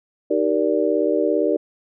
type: chord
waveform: sine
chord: Eb major seventh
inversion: none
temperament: just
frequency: 311.1 / 388.9 / 466.7 / 583.4 Hz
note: Eb4 / G4 / Bb4 / D5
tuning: 0 / -14 / +2 / -12 cents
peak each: -22 dBFS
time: 0.3-1.57 s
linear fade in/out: 10 ms
effects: none